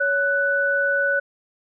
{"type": "tone pair together", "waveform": "sine", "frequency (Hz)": [560, 1487.7], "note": ["C#5", "F#6"], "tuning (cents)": [18, 9], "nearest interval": "octave + perfect fourth", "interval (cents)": 1691, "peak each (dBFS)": [-23, -19], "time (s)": [0, 1.2], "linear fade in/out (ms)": 10, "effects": []}